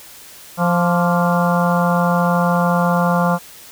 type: harmonic tone with a mistuned harmonic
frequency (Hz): 174.61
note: F3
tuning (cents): 0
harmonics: 1 / 3 / 4 / 5 / 6 / 7 / 8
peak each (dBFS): -16 / -21 / -22 / -23 / -24 / -24 / -25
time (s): 0.57-3.39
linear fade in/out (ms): 50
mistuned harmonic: 7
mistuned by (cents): -75
effects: white hiss -40 dBFS RMS until 3.71 s